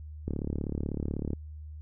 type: click train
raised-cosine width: 3 ms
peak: -19 dBFS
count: 39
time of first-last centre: 0.28-1.333 s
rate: 36.1 Hz
effects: added 76 Hz sine -40 dBFS peak until 1.81 s